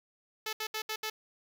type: tone bursts at uneven times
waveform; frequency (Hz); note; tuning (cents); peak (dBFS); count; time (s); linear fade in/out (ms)
5% pulse; 434.5; A4; -22; -22; 5; 0.46-0.53 / 0.6-0.67 / 0.74-0.82 / 0.89-0.96 / 1.03-1.1; 5
effects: none